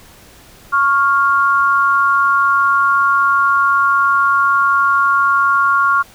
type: tone pair together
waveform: sine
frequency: 1106 / 1400.7 Hz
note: C#6 / F6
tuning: -4 / +5 cents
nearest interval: major third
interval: 409 cents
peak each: -13 dBFS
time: 0.72-6.03 s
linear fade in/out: 20 ms
effects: pink hiss -43 dBFS RMS until 6.14 s